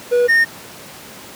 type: tone pair in turn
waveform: triangle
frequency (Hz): 485.9 / 1834.5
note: B4 / A#6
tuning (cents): -28 / -28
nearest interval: octave + major seventh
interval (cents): 2300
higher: second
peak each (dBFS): -9 / -8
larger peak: second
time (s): 0.11-0.28 / 0.28-0.45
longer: neither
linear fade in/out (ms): 20
effects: pink hiss -36 dBFS RMS until 1.35 s + high-pass 150 Hz 12 dB/octave